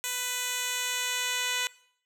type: tone with band-pass filter sweep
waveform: 10% pulse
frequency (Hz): 497.2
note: B4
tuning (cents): +12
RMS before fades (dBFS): -31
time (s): 0.04-1.67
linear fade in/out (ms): 0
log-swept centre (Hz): 8600 to 4900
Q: 0.78
effects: noise-tail reverb RT60 0.6 s tail -20 dB re dry